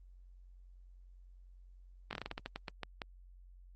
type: slowing click train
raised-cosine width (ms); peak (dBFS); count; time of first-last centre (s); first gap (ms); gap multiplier
0.3; -23; 13; 2.11-3.018; 19; 1.23
effects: added 45 Hz sine -54 dBFS peak until 3.75 s + Opus 32 kbps